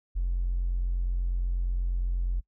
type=tone with tanh clipping; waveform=triangle; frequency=44.19 Hz; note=F1; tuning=21 cents sharp; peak=-24 dBFS; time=0.15-2.41 s; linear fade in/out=20 ms; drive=1 dB; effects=noise-tail reverb RT60 0.1 s tail -25 dB re dry